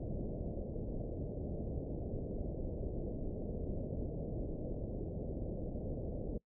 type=low-pass noise; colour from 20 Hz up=pink; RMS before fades=-40 dBFS; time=0-6.38 s; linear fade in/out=5 ms; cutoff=610 Hz; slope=48 dB/octave; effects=noise-tail reverb RT60 0.1 s tail -24 dB re dry